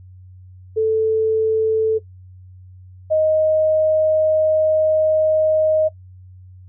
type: tone pair in turn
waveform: sine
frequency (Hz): 440 / 624.6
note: A4 / D#5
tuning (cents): 0 / +7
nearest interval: tritone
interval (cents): 607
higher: second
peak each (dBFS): -13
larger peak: neither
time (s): 0.76-1.99 / 3.1-5.89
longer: second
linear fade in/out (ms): 20
effects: noise-tail reverb RT60 0.1 s tail -17 dB re dry + added 92 Hz sine -39 dBFS peak until 6.68 s